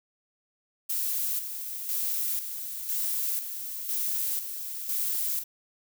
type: noise with tremolo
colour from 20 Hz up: violet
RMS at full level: -29 dBFS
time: 0.89-5.44 s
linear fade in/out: 10 ms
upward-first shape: square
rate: 1 Hz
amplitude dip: 55%
effects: none